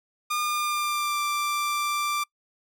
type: tone with pitch glide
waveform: sawtooth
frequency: 1211 to 1178.6 Hz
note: D#6 to D6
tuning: -47 to +6 cents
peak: -21 dBFS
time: 0.3-2.24 s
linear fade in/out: 10 ms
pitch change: -47 cents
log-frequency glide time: 0.41-1.21 s
effects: noise-tail reverb RT60 0.1 s tail -25 dB re dry